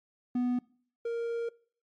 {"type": "tone pair in turn", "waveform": "triangle", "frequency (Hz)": [246.9, 466.1], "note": ["B3", "A#4"], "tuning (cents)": [0, 0], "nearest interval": "major seventh", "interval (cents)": 1100, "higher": "second", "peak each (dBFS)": [-24, -28], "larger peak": "first", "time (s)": [[0.35, 0.59], [1.05, 1.49]], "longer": "second", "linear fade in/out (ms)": 5, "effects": ["noise-tail reverb RT60 0.5 s tail -23 dB re dry", "MP3 48 kbps"]}